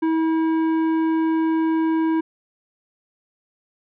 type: tone with tanh clipping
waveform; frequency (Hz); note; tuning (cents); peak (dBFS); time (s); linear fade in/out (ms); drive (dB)
triangle; 322.3; E4; -39; -19; 0.02-2.21; 10; 15
effects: none